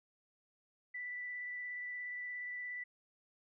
sine tone with vibrato, 1975.5 Hz, B6, in tune, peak -40 dBFS, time 0.94-2.84 s, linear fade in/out 10 ms, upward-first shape sine, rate 17 Hz, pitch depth 11 cents each way, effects none

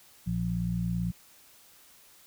harmonic tone, 58.1 Hz, A#1, 5 cents flat, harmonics 1 / 2 / 3, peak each -36 / -33 / -29 dBFS, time 0.26-1.12 s, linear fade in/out 20 ms, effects white hiss -57 dBFS RMS until 2.26 s

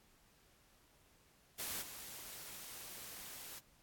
white noise with level steps, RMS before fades -42 / -50 dBFS, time 1.58-3.6 s, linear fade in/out 20 ms, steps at 1.81 s, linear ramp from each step 20 ms, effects pink hiss -69 dBFS RMS until 3.82 s + AAC 64 kbps

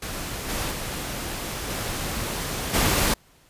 pink noise with level steps, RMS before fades -32 / -28 / -31 / -29 / -21 dBFS, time 0.02-3.14 s, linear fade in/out 5 ms, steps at 0.48 / 0.7 / 1.69 / 2.73 s, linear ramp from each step 20 ms, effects pink hiss -57 dBFS RMS until 3.49 s + resampled to 32000 Hz

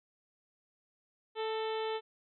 harmonic tone with a mistuned harmonic, 440 Hz, A4, in tune, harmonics 1 / 2 / 3 / 4 / 5 / 6 / 7 / 8 / 9, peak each -34 / -39 / -46 / -49 / -50 / -51 / -48 / -49 / -53 dBFS, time 1.35-2.01 s, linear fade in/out 50 ms, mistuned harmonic 4, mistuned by +31 cents, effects none

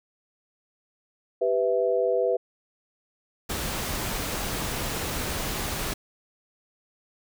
sine chord, E minor, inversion first, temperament equal with one note detuned, 392 / 496.7 / 659.3 Hz, G4 / B4 / E5, 0 / +10 / 0 cents, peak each -27 / -23 / -27 dBFS, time 1.41-2.37 s, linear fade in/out 10 ms
pink noise, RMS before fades -30 dBFS, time 3.49-5.94 s, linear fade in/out 10 ms
effects none

